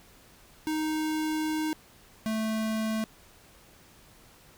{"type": "tone pair in turn", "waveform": "square", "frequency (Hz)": [311.1, 219.6], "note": ["D#4", "A3"], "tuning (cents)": [0, -3], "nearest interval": "tritone", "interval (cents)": 603, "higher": "first", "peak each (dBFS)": -28, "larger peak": "neither", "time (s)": [[0.67, 1.73], [2.26, 3.04]], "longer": "first", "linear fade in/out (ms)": 0, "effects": ["pink hiss -56 dBFS RMS until 4.57 s"]}